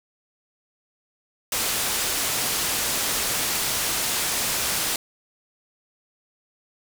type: low-pass noise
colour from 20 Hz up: white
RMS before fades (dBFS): -25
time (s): 1.52-4.96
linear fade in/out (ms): 2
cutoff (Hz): 12000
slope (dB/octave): 12
effects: none